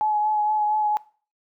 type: tone with vibrato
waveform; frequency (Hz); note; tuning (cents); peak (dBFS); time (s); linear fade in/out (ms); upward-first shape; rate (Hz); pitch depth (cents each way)
sine; 848; G#5; +36; -19; 0.01-0.97; 0; sine; 4.3; 20
effects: noise-tail reverb RT60 0.4 s tail -20 dB re dry